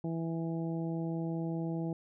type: harmonic tone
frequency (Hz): 164.81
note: E3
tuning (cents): 0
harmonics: 1 / 2 / 3 / 4 / 5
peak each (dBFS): -34 / -37 / -45 / -46 / -49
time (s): 0.04-1.93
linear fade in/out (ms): 2
effects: none